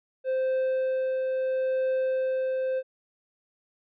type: tone with tremolo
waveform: triangle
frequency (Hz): 521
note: C5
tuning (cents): -7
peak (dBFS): -21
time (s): 0.24-2.83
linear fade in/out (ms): 50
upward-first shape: triangle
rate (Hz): 0.75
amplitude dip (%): 25
effects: resampled to 8000 Hz